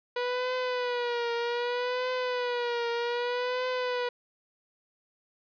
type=tone with vibrato; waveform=sawtooth; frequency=488 Hz; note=B4; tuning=21 cents flat; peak=-24 dBFS; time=0.16-4.09 s; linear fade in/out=5 ms; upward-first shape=triangle; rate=0.64 Hz; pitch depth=73 cents each way; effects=resampled to 11025 Hz + 11-bit